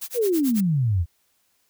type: noise with tremolo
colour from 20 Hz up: blue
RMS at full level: -31 dBFS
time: 0.01-0.61 s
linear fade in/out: 10 ms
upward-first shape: sine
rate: 9.1 Hz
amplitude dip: 100%
type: exponential sweep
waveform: sine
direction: down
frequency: 513 to 78.3 Hz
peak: -18 dBFS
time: 0.14-1.06 s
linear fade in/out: 50 ms
effects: white hiss -67 dBFS RMS until 1.69 s